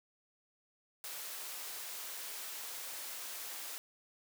white high-pass noise, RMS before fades -44 dBFS, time 1.04-3.78 s, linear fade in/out 0 ms, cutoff 450 Hz, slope 12 dB/octave, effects none

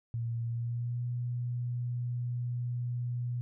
sine tone with pitch glide, 116.54 to 121.77 Hz, A#2 to B2, 0 to -24 cents, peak -31 dBFS, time 0.14-3.41 s, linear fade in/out 0 ms, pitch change +76 cents, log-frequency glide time 0.46-1.05 s, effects none

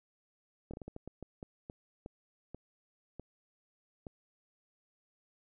slowing click train, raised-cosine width 2 ms, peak -30 dBFS, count 14, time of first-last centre 0.71-4.068 s, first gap 26 ms, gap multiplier 1.34, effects none

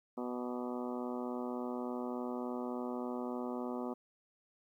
harmonic tone with a mistuned harmonic, 123.47 Hz, B2, in tune, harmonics 2 / 3 / 4 / 5 / 6 / 7 / 8 / 9 / 10, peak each -39 / -43 / -45 / -47 / -49 / -50 / -51 / -52 / -53 dBFS, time 0.17-3.94 s, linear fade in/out 10 ms, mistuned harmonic 9, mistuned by +43 cents, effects 12-bit

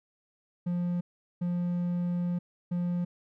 triangle tone bursts at uneven times, 175.7 Hz, F3, 11 cents sharp, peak -25 dBFS, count 3, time 0.66-1.01 / 1.41-2.39 / 2.71-3.05 s, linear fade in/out 10 ms, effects none

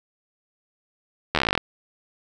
slowing click train, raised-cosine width 0.3 ms, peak -3 dBFS, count 14, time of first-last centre 1.35-1.577 s, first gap 12 ms, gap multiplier 1.06, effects none

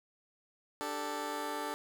15% pulse chord, D suspended fourth, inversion none, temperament just, 293.7 / 391.6 / 440.5 Hz, D4 / G4 / A4, 0 / -2 / +2 cents, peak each -34 / -37 / -34 dBFS, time 0.81-1.74 s, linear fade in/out 0 ms, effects none

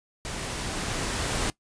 pink noise with level ramp, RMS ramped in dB -34 to -27 dBFS, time 0.25-1.5 s, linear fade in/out 0 ms, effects noise-tail reverb RT60 0.1 s tail -20 dB re dry + resampled to 22050 Hz

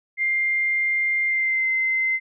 sine tone with pitch glide, 2100 to 2070 Hz, C7 to C7, +6 to -19 cents, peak -19 dBFS, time 0.17-2.2 s, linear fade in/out 50 ms, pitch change -25 cents, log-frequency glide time 1.27-1.68 s, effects none

